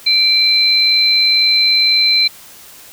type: tone pair together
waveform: sine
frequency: 2349 / 4071 Hz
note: D7 / C8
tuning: 0 / -48 cents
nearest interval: minor seventh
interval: 952 cents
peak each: -16 / -10 dBFS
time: 0.06-2.28 s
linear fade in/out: 10 ms
effects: white hiss -39 dBFS RMS until 2.92 s